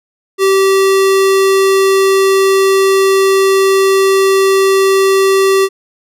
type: tone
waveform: square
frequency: 387.2 Hz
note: G4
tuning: 21 cents flat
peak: -8 dBFS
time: 0.38-5.69 s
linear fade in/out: 50 ms
effects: resampled to 32000 Hz